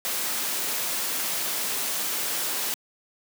white noise, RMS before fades -28 dBFS, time 0.05-2.74 s, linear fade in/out 0 ms, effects high-pass 200 Hz 12 dB/octave

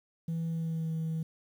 sine tone with pitch glide, 164.81 to 160.95 Hz, E3 to E3, 0 to -41 cents, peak -28 dBFS, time 0.28-1.23 s, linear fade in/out 5 ms, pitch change -41 cents, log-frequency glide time 0.48-0.91 s, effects tanh soft clip ceiling -29 dBFS + 10-bit

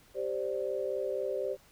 sine chord, G suspended fourth, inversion none, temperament equal, 392 / 523.3 / 587.3 Hz, G4 / C5 / D5, 0 / 0 / 0 cents, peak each -35 / -34 / -36 dBFS, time 0.14-1.57 s, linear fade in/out 50 ms, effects pink hiss -61 dBFS RMS until 1.71 s

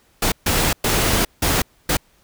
pink noise bursts at uneven times, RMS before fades -18 dBFS, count 5, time 0.22-0.32 / 0.46-0.73 / 0.84-1.25 / 1.42-1.62 / 1.89-1.97 s, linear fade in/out 5 ms, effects pink hiss -58 dBFS RMS until 2.23 s

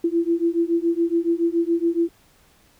sine beating tone pair, 333.7 / 340.8 Hz, E4 / F4, +21 / -42 cents, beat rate 7.1 Hz, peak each -21 / -21 dBFS, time 0.04-2.09 s, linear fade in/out 5 ms, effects pink hiss -57 dBFS RMS until 2.79 s

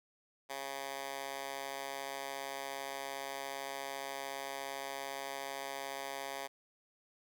10% pulse tone with high-pass filter, 137.4 Hz, C#3, 15 cents flat, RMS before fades -42 dBFS, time 0.49-6.48 s, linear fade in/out 20 ms, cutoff 700 Hz, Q 0.83, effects none

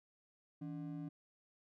triangle ring-modulated tone, 223.9 Hz, A3, 30 cents sharp, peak -37 dBFS, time 0.61-1.09 s, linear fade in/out 10 ms, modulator 62.4 Hz, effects none

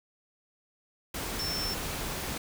sine tone in noise, 5380 Hz, E8, 34 cents sharp, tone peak -32 dBFS, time 1.39-1.74 s, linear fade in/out 5 ms, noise pink, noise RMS -35 dBFS, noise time 1.14-2.38 s, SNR 0 dB, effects none

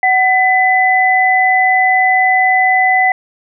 sine tone pair together, 750 / 2004 Hz, F#5 / B6, +23 / +25 cents, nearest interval octave + perfect fourth, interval 1702 cents, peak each -11 dBFS, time 0.03-3.12 s, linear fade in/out 2 ms, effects none

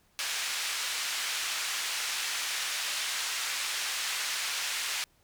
pink band-pass noise, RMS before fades -33 dBFS, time 0.19-5.04 s, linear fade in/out 0 ms, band 1800 to 8300 Hz, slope 12 dB/octave, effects pink hiss -67 dBFS RMS until 5.23 s

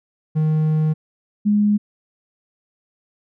triangle / sine tone pair in turn, 155.56 / 207.7 Hz, D#3 / G#3, 0 / 0 cents, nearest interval perfect fourth, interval 500 cents, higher second, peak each -13 dBFS, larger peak neither, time 0.35-0.94 / 1.45-1.78 s, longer first, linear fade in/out 20 ms, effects none

